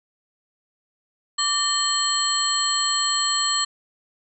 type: tone cluster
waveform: sine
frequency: 1161 / 1811 / 3109 / 4239 / 7750 Hz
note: D6 / A6 / G7 / C8 / B8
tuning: -20 / +49 / -15 / +22 / -34 cents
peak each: -26 / -31 / -27 / -24 / -25 dBFS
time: 1.38-3.65 s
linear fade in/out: 10 ms
effects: none